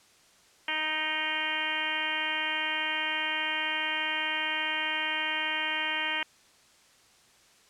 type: harmonic tone with a mistuned harmonic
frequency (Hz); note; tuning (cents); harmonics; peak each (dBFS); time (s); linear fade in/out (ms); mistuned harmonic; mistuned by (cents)
311.7; D#4; +3; 1 / 2 / 3 / 4 / 5 / 6 / 7 / 8 / 9 / 10; -45 / -44 / -37 / -43 / -37 / -34 / -36 / -36 / -36 / -36; 0.68-6.23; 2; 8; -32
effects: white hiss -60 dBFS RMS until 7.69 s + low-pass 8000 Hz 12 dB/octave